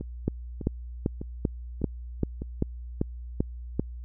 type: two click trains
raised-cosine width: 3 ms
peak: -21 / -11 dBFS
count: 5 / 10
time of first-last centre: 0.01-2.42 / 0.28-3.796 s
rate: 1.66 / 2.56 Hz
effects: added 60 Hz sine -36 dBFS peak until 4.04 s